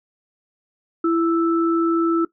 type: tone pair together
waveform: sine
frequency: 333.3 / 1318.5 Hz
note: E4 / E6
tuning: +19 / 0 cents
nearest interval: 2 octaves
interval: 2381 cents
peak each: -16 / -23 dBFS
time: 1.04-2.25 s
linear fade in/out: 5 ms
effects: noise-tail reverb RT60 0.1 s tail -17 dB re dry